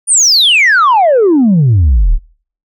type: exponential sweep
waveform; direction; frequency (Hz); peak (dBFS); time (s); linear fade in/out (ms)
sine; down; 9690 to 31.66; -3; 0.07-2.19; 50
effects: noise-tail reverb RT60 0.5 s tail -24 dB re dry + tanh soft clip ceiling -3 dBFS